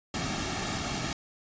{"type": "noise with comb filter", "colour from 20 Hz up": "pink", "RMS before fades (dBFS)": -32, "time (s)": [0.14, 1.13], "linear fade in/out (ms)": 2, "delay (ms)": 2, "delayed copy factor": -0.65, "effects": ["resampled to 16000 Hz"]}